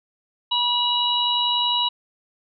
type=harmonic tone; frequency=971 Hz; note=B5; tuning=30 cents flat; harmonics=1 / 3 / 4; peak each=-24 / -23 / -22 dBFS; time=0.51-1.89 s; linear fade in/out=10 ms; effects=none